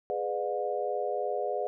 sine chord, G# diminished seventh, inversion none, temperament just, 415.3 / 498.4 / 598 / 717.6 Hz, G#4 / B4 / D5 / F5, 0 / +16 / +31 / +47 cents, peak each -34 dBFS, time 0.1-1.67 s, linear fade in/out 0 ms, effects none

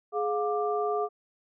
sine tone cluster, 419.5 / 710 / 1181 Hz, G#4 / F5 / D6, +17 / +28 / +9 cents, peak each -28 / -30 / -33 dBFS, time 0.12-1.09 s, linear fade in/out 50 ms, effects none

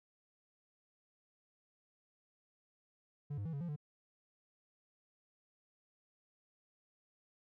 triangle tone with pitch steps, 144.8 / 101.3 / 163.3 / 140.3 / 172.8 / 147.9 Hz, D3 / G#2 / E3 / C#3 / F3 / D3, -24 / -43 / -16 / +21 / -18 / +13 cents, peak -36 dBFS, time 3.3-3.762 s, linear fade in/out 10 ms, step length 77 ms, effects none

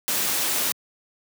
white noise, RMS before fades -24 dBFS, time 0.08-0.72 s, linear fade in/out 0 ms, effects high-pass 150 Hz 12 dB/octave

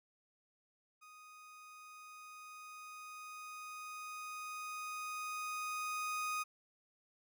30% pulse tone with level ramp, 1244.5 Hz, D#6, in tune, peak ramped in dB -53 to -33 dBFS, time 1.01-6.44 s, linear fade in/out 20 ms, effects none

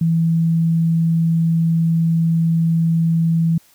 sine tone, 164.81 Hz, E3, in tune, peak -13 dBFS, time 0.01-3.58 s, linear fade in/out 5 ms, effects white hiss -53 dBFS RMS until 3.74 s

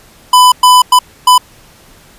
square tone bursts at uneven times, 1000 Hz, B5, 21 cents sharp, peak -3 dBFS, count 4, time 0.33-0.52 / 0.63-0.82 / 0.92-0.99 / 1.27-1.38 s, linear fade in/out 5 ms, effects pink hiss -42 dBFS RMS until 2.18 s + resampled to 32000 Hz

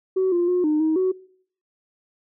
sine tone with pitch steps, 376.6 / 348.6 / 359.5 / 304.7 / 315.6 / 373 Hz, F#4 / F4 / F#4 / D#4 / D#4 / F#4, +31 / -3 / -50 / -36 / +25 / +14 cents, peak -16 dBFS, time 0.16-1.12 s, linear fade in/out 10 ms, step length 160 ms, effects noise-tail reverb RT60 0.6 s tail -23 dB re dry + tanh soft clip ceiling -14 dBFS

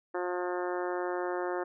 harmonic tone, 178.8 Hz, F3, 41 cents sharp, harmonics 2 / 3 / 4 / 5 / 6 / 7 / 8 / 9 / 10, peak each -33 / -37 / -39 / -41 / -43 / -44 / -45 / -46 / -47 dBFS, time 0.14-1.64 s, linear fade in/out 10 ms, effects none

